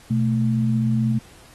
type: tone pair together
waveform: sine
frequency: 124.22 / 220 Hz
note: B2 / A3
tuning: +10 / 0 cents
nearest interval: minor seventh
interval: 990 cents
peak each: -20 dBFS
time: 0.1-1.19 s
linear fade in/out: 10 ms
effects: pink hiss -49 dBFS RMS until 1.54 s + AAC 32 kbps